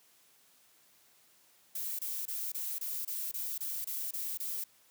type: noise bursts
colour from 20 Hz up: violet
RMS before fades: -37 dBFS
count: 11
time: 1.75-4.64 s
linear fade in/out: 5 ms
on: 240 ms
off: 25 ms
effects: white hiss -65 dBFS RMS until 4.9 s + high-pass 100 Hz 12 dB/octave

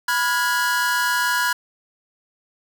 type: chord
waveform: 45% pulse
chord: F diminished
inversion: second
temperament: equal with one note detuned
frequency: 987.8 / 1427.9 / 1661.2 Hz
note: Cb6 / F6 / Ab6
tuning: 0 / +38 / 0 cents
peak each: -23 dBFS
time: 0.08-1.53 s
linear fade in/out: 5 ms
effects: none

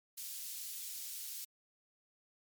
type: high-pass noise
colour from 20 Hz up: white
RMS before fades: -44 dBFS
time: 0.17-1.45 s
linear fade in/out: 10 ms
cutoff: 4000 Hz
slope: 12 dB/octave
effects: MP3 96 kbps

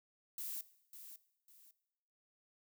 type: noise with echo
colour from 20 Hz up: violet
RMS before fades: -43 dBFS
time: 0.38-0.61 s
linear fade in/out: 2 ms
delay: 550 ms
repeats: 2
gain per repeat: -10 dB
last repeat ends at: 1.71 s
effects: noise-tail reverb RT60 0.9 s tail -18 dB re dry

